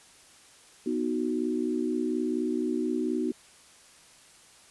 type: chord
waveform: sine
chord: B major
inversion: none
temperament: equal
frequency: 246.9 / 311.1 / 370 Hz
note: B3 / D#4 / F#4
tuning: 0 / 0 / 0 cents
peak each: -30 / -30 / -31 dBFS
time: 0.86-3.32 s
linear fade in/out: 5 ms
effects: white hiss -55 dBFS RMS until 4.7 s + resampled to 24000 Hz